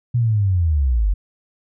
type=linear sweep; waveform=sine; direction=down; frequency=123.47 to 44.48 Hz; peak=-14 dBFS; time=0.14-1.14 s; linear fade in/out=10 ms; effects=none